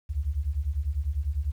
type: beating tone pair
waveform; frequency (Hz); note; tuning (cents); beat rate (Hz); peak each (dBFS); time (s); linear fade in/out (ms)
sine; 66.2 / 76.2; C2 / D#2; +21 / -36; 10; -29 / -28; 0.09-1.52; 20
effects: 10-bit